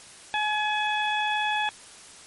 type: harmonic tone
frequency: 847 Hz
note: G#5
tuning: 34 cents sharp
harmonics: 1 / 2 / 3 / 4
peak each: -26 / -29 / -31 / -32 dBFS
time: 0.34-1.69 s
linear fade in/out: 0 ms
effects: white hiss -47 dBFS RMS until 2.26 s + MP3 48 kbps